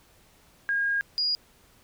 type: tone pair in turn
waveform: sine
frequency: 1626 / 4872 Hz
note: G#6 / D#8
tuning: -37 / -37 cents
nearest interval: octave + perfect fifth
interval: 1900 cents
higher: second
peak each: -23 dBFS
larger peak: neither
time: 0.69-1.01 / 1.18-1.35 s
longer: first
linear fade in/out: 0 ms
effects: pink hiss -59 dBFS RMS until 1.83 s